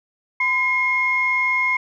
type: tone pair together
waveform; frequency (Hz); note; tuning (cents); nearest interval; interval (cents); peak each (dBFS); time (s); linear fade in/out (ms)
sine; 1013 / 2149; B5 / C7; +44 / +46; octave + minor second; 1302; -23 / -17; 0.4-1.77; 5
effects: tanh soft clip ceiling -9 dBFS